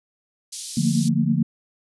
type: high-pass noise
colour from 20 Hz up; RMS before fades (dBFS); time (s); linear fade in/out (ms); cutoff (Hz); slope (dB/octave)
pink; -32; 0.52-1.09; 10; 4200; 24
type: chord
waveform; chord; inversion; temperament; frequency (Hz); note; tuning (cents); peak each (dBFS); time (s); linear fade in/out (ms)
sine; Bb major seventh; first; equal with one note detuned; 146.83 / 174.61 / 223.8 / 233.1; D3 / F3 / A3 / Bb3; 0 / 0 / +30 / 0; -23; 0.77-1.43; 5
effects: resampled to 24000 Hz